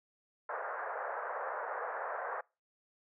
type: band-pass noise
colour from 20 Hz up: pink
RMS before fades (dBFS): -39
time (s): 0.49-2.41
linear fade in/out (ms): 5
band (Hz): 490 to 1700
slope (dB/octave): 48
effects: noise-tail reverb RT60 0.3 s tail -26 dB re dry